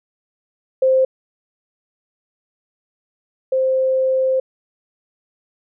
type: tone pair in turn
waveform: sine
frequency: 523.3 / 523.3 Hz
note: C5 / C5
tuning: 0 / 0 cents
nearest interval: unison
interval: 0 cents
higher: neither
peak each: -11 / -14 dBFS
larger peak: first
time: 0.82-1.05 / 3.52-4.4 s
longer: second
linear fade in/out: 5 ms
effects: none